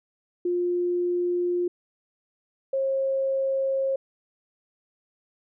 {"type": "tone pair in turn", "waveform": "sine", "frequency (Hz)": [353.2, 538.1], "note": ["F4", "C5"], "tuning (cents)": [20, 48], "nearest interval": "perfect fifth", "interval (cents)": 728, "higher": "second", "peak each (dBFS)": -22, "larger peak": "neither", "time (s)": [[0.45, 1.68], [2.73, 3.96]], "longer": "neither", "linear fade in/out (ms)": 5, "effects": []}